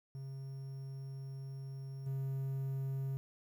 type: tone with level steps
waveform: triangle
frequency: 134.9 Hz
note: C#3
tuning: 47 cents flat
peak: -40 / -33 dBFS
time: 0.15-3.17 s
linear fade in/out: 0 ms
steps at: 2.06 s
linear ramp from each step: 10 ms
effects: 11-bit